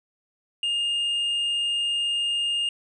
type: tone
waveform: triangle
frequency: 2827 Hz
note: F7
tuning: 20 cents sharp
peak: -21 dBFS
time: 0.63-2.69 s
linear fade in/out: 2 ms
effects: resampled to 24000 Hz